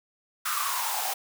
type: noise with high-pass filter sweep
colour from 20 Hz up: white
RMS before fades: -29 dBFS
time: 0.45-1.14 s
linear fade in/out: 10 ms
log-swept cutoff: 1300 to 710 Hz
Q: 7.8
effects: none